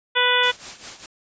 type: harmonic tone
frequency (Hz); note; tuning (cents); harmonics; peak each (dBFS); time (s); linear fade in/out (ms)
493.9; B4; 0; 1 / 2 / 3 / 4 / 5 / 6 / 7; -25 / -23 / -22 / -24 / -26 / -25 / -22; 0.15-0.52; 20
type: noise with tremolo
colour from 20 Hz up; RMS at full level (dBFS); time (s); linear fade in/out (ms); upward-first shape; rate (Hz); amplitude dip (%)
white; -33; 0.43-1.06; 2; triangle; 5; 80
effects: resampled to 16000 Hz